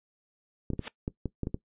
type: clicks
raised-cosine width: 3 ms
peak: -18 dBFS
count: 8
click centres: 0.703 / 0.734 / 0.793 / 1.079 / 1.257 / 1.433 / 1.471 / 1.544 s
type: noise with exponential growth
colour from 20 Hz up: white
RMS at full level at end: -30 dBFS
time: 0.78-0.88 s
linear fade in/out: 0 ms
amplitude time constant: 20 ms
effects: noise-tail reverb RT60 0.1 s tail -19 dB re dry + resampled to 8000 Hz

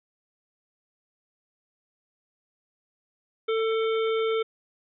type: harmonic tone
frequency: 445.8 Hz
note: A4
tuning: 23 cents sharp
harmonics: 1 / 3 / 5 / 7 / 8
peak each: -23 / -33 / -37 / -40 / -41 dBFS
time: 3.48-4.43 s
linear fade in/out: 10 ms
effects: none

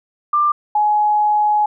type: tone pair in turn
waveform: sine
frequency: 1188 / 841.1 Hz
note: D6 / G#5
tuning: +20 / +22 cents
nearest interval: tritone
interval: 598 cents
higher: first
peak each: -12 dBFS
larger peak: neither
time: 0.33-0.52 / 0.75-1.66 s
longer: second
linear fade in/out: 5 ms
effects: none

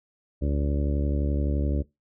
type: harmonic tone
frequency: 71.7 Hz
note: D2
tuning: 41 cents flat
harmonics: 1 / 2 / 3 / 4 / 5 / 6 / 7 / 8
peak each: -24 / -31 / -34 / -32 / -37 / -41 / -41 / -39 dBFS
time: 0.41-1.83 s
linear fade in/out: 20 ms
effects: noise-tail reverb RT60 0.2 s tail -21 dB re dry

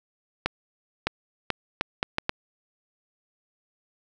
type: accelerating click train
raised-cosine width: 0.3 ms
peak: -7 dBFS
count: 7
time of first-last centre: 0.46-2.294 s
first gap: 610 ms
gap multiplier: 0.71
effects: none

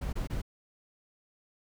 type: noise bursts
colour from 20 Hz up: brown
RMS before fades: -33 dBFS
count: 3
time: 0.01-0.418 s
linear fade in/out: 10 ms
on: 120 ms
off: 24 ms
effects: none

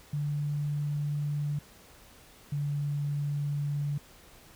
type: tone pair in turn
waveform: sine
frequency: 146.4 / 144.55 Hz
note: D3 / D3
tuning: -5 / -27 cents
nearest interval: unison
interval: 22 cents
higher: first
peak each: -28 dBFS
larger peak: neither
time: 0.13-1.59 / 2.52-3.98 s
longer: neither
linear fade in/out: 5 ms
effects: pink hiss -55 dBFS RMS until 4.55 s

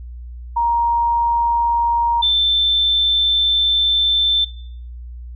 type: tone pair in turn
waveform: sine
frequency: 939 / 3545 Hz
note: A#5 / A7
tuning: +12 / +12 cents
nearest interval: octave + major seventh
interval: 2300 cents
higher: second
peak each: -14 / -12 dBFS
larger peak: second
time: 0.56-2.22 / 2.22-4.45 s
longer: second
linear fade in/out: 10 ms
effects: noise-tail reverb RT60 0.6 s tail -20 dB re dry + added 60 Hz sine -30 dBFS peak until 5.35 s

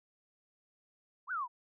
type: exponential two-way sweep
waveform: sine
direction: up then down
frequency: 921 to 1555 to 921 Hz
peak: -33 dBFS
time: 1.27-1.48 s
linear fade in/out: 50 ms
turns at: 1.31 s
effects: none

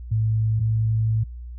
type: tone pair in turn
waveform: sine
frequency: 110 / 110.89 Hz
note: A2 / A2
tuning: 0 / +14 cents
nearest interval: unison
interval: 14 cents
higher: second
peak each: -18 dBFS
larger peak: neither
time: 0.11-0.6 / 0.6-1.24 s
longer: second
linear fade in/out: 10 ms
effects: added 60 Hz sine -33 dBFS peak until 1.58 s

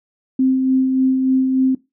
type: tone with tremolo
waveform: sine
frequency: 261.6 Hz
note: C4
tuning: in tune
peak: -11 dBFS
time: 0.39-1.75 s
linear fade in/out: 5 ms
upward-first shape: sine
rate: 3.4 Hz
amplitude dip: 35%
effects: noise-tail reverb RT60 0.2 s tail -19 dB re dry

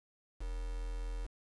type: tone with quantisation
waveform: sine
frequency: 42 Hz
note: E1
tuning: 33 cents sharp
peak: -36 dBFS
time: 0.4-1.27 s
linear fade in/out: 20 ms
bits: 8
effects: resampled to 24000 Hz

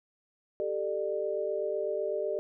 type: chord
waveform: sine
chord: G suspended second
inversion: none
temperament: equal with one note detuned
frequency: 392 / 440 / 599.7 Hz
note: G4 / A4 / D5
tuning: 0 / 0 / +36 cents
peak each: -34 / -34 / -32 dBFS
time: 0.6-2.39 s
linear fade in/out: 0 ms
effects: none

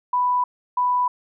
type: tone pair in turn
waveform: sine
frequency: 990 / 990 Hz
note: B5 / B5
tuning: +4 / +4 cents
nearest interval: unison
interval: 0 cents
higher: neither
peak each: -17 dBFS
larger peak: neither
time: 0.13-0.44 / 0.77-1.08 s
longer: neither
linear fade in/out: 5 ms
effects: none

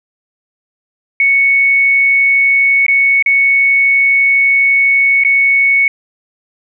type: tone with dropouts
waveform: sine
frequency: 2217 Hz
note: C#7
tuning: in tune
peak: -7 dBFS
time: 1.2-5.88 s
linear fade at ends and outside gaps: 2 ms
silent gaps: 2.865-2.882 / 3.225-3.261 / 5.237-5.248 s
effects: none

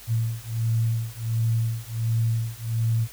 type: beating tone pair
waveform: sine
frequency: 113.2 / 114.6 Hz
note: A2 / A#2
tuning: +50 / -29 cents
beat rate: 1.4 Hz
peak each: -25 dBFS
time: 0.07-3.08 s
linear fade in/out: 50 ms
effects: added 50 Hz sine -51 dBFS peak until 3.12 s + white hiss -45 dBFS RMS until 3.12 s

